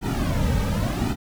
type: noise with flanger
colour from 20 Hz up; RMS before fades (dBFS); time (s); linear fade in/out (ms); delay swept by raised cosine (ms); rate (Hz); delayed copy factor
brown; -23; 0.01-1.16; 50; 1.8 to 2.9; 0.88; -0.95
effects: none